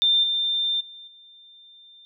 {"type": "tone with level steps", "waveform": "sine", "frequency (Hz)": 3590, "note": "A7", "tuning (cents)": 34, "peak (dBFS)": [-16, -21, -40, -47], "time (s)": [0.02, 2.05], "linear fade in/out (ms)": 0, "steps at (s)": [0.23, 0.8, 1.07], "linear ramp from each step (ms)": 10, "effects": []}